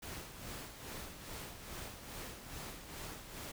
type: noise with tremolo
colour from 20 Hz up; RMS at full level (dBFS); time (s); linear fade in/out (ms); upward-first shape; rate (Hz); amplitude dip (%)
pink; -45; 0.02-3.52; 10; sine; 2.4; 55
effects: none